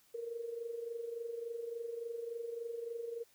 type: tone with amplitude modulation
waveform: sine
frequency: 466.2 Hz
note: A#4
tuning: in tune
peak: -36 dBFS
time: 0.14-3.24 s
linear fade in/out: 10 ms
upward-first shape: sine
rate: 23.5 Hz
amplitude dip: 65%
effects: white hiss -68 dBFS RMS until 3.34 s